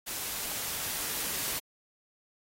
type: noise with level ramp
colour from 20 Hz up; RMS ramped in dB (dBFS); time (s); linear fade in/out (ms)
white; -36 to -33; 0.06-1.6; 20
effects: AAC 48 kbps